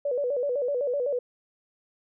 sine tone with vibrato, 531 Hz, C5, 25 cents sharp, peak -24 dBFS, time 0.05-1.19 s, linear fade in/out 5 ms, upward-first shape square, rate 7.9 Hz, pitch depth 130 cents each way, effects none

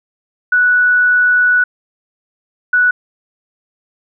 sine tone bursts at uneven times, 1476 Hz, F#6, 5 cents flat, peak -8 dBFS, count 2, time 0.52-1.64 / 2.73-2.91 s, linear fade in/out 5 ms, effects none

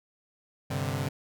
sawtooth chord, G suspended fourth, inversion none, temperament equal, 98 / 130.81 / 146.83 Hz, G2 / C3 / D3, 0 / 0 / 0 cents, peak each -30 / -28 / -29 dBFS, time 0.7-1.09 s, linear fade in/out 10 ms, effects none

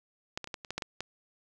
clicks, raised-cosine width 0.2 ms, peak -16 / -21 / -25 / -19 / -26 / -18 / -16 / -17 / -18 dBFS, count 9, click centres 0.375 / 0.443 / 0.474 / 0.542 / 0.648 / 0.706 / 0.78 / 0.822 / 1.006 s, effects none

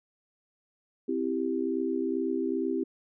sine chord, C major, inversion none, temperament equal, 261.6 / 329.6 / 392 Hz, C4 / E4 / G4, 0 / 0 / 0 cents, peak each -31 dBFS, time 1.08-2.84 s, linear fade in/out 10 ms, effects none

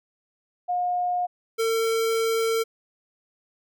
sine / square tone pair in turn, 716 / 451.8 Hz, F5 / A4, +43 / +46 cents, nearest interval minor sixth, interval 797 cents, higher first, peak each -22 dBFS, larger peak neither, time 0.68-1.27 / 1.58-2.64 s, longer second, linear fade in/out 20 ms, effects none

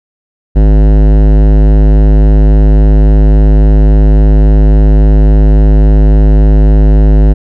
sine tone with hard clipping, 51.8 Hz, G#1, 4 cents flat, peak -4 dBFS, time 0.55-7.34 s, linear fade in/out 20 ms, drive 17 dB, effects none

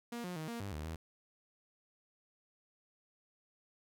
sawtooth tone with pitch steps, 236.9 / 179.1 / 157.2 / 234.1 / 100 / 75.9 / 80.7 Hz, A#3 / F3 / D#3 / A#3 / G2 / D#2 / E2, +28 / +44 / +18 / +8 / +35 / -42 / -36 cents, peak -36 dBFS, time 0.12-0.96 s, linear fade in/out 5 ms, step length 120 ms, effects none

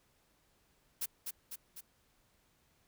blue noise with echo, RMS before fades -36 dBFS, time 1.01-1.06 s, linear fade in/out 10 ms, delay 250 ms, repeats 3, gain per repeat -4 dB, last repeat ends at 1.81 s, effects pink hiss -72 dBFS RMS until 2.87 s

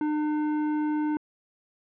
triangle tone with tanh clipping, 302.3 Hz, D#4, 50 cents flat, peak -26 dBFS, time 0.01-1.17 s, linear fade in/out 2 ms, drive 17 dB, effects low-pass 2000 Hz 12 dB/octave

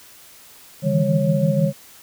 sine tone cluster, 142.5 / 157.1 / 163.3 / 200.9 / 549 Hz, C#3 / D#3 / E3 / G3 / C#5, +48 / +17 / -16 / +43 / -17 cents, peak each -22 dBFS, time 0.82-1.73 s, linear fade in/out 50 ms, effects white hiss -46 dBFS RMS until 2.02 s

